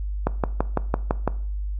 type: click train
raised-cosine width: 1 ms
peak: -6 dBFS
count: 7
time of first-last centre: 0.27-1.277 s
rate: 5.96 Hz
effects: noise-tail reverb RT60 0.5 s tail -18 dB re dry + added 50 Hz sine -25 dBFS peak until 1.79 s